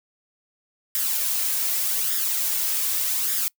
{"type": "noise with flanger", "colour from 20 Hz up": "blue", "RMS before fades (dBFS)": -24, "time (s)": [0.95, 3.48], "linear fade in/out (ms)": 0, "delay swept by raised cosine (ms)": [0.57, 3.17], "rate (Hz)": 0.84, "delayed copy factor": 0.6, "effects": ["noise-tail reverb RT60 0.1 s tail -25 dB re dry"]}